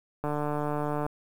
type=click train; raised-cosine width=1 ms; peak=-17 dBFS; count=123; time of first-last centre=0.24-1.064 s; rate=148 Hz; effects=8-bit